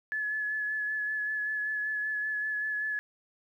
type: tone with vibrato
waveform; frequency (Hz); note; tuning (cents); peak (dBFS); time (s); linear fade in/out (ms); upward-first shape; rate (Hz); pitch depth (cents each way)
sine; 1712; A6; -48; -29; 0.12-2.99; 0; sine; 5.2; 20
effects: 11-bit